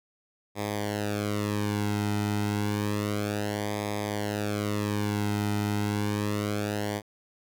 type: tone with flanger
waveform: sawtooth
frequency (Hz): 103.83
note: G#2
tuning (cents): 0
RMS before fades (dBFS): -29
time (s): 0.55-7.02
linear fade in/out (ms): 50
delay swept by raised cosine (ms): 0.69 to 1.79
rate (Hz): 0.3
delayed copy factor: -0.85
effects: none